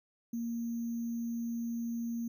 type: tone with sample-and-hold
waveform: sine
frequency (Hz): 233.1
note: A#3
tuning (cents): 0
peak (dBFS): -33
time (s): 0.33-2.28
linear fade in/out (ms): 5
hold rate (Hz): 6300
effects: none